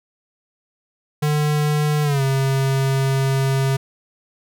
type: tone with pitch glide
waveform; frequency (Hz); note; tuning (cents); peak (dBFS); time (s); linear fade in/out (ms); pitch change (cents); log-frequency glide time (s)
square; 149.8 to 135.01; D3 to C#3; +35 to -45; -17; 1.22-3.77; 10; -180; 2.03-2.22
effects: none